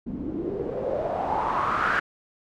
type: noise with low-pass filter sweep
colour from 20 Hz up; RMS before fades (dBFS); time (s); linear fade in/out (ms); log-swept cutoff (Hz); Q
white; -27; 0.06-2; 10; 240 to 1600; 5.6
effects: none